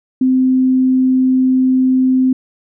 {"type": "tone", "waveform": "sine", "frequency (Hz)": 258.6, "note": "C4", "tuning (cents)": -20, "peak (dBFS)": -9, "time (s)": [0.21, 2.33], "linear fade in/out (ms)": 5, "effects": []}